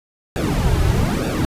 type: noise with flanger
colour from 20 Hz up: brown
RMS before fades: -18 dBFS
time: 0.36-1.45 s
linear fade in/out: 0 ms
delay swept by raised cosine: 0.96 to 4.36 ms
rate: 1.1 Hz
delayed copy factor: -0.85
effects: resampled to 32000 Hz